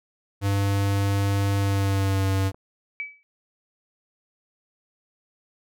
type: tone with pitch glide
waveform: square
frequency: 99.5 to 96.44 Hz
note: G2 to G2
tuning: +26 to -28 cents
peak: -21 dBFS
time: 0.41-2.52 s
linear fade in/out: 50 ms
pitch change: -54 cents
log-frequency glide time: 1.59-2.26 s
type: clicks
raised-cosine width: 1 ms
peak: -31 dBFS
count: 2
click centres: 2.513 / 2.545 s
type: tone with exponential decay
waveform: sine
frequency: 2292 Hz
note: D7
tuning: 43 cents flat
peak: -25 dBFS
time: 3-3.23 s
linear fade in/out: 0 ms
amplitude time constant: 50 ms
effects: none